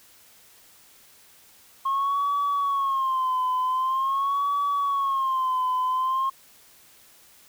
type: tone with vibrato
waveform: sine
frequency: 1076 Hz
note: C6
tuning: 48 cents sharp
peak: -20 dBFS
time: 1.85-6.3 s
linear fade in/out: 10 ms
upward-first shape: sine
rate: 0.45 Hz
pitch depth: 100 cents each way
effects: tanh soft clip ceiling -19 dBFS + white hiss -54 dBFS RMS until 7.48 s